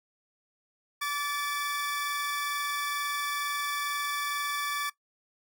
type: tone pair together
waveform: sawtooth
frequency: 1155 / 1743.6 Hz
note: D6 / A6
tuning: -29 / -16 cents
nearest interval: perfect fifth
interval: 713 cents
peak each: -27 / -31 dBFS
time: 1.01-4.9 s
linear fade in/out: 10 ms
effects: noise-tail reverb RT60 0.1 s tail -18 dB re dry